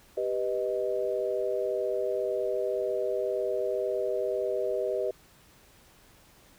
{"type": "chord", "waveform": "sine", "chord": "G augmented", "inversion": "none", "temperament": "equal", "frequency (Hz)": [392, 493.9, 622.3], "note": ["G4", "B4", "D#5"], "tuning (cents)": [0, 0, 0], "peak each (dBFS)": -31, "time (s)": [0.17, 5.11], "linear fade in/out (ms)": 5, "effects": ["pink hiss -58 dBFS RMS until 6.58 s"]}